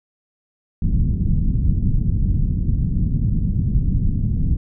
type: low-pass noise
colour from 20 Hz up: pink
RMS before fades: -18 dBFS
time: 0.82-4.57 s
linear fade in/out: 5 ms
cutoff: 200 Hz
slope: 24 dB/octave
effects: none